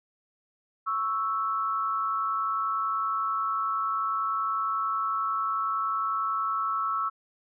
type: tone pair together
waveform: sine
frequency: 1108.7 / 1319.7 Hz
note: C#6 / E6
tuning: 0 / +2 cents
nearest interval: minor third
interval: 302 cents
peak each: -30 / -27 dBFS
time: 0.86-7.1 s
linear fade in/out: 20 ms
effects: none